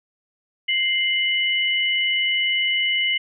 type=tone pair together; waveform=sine; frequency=2094 / 2961 Hz; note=C7 / F#7; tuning=+1 / +1 cents; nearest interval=tritone; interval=600 cents; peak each=-21 dBFS; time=0.68-3.18 s; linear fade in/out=10 ms; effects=none